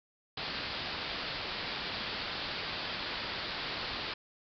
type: low-pass noise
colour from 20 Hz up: white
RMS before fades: -38 dBFS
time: 0.37-4.14 s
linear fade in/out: 5 ms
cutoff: 4900 Hz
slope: 96 dB/octave
effects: none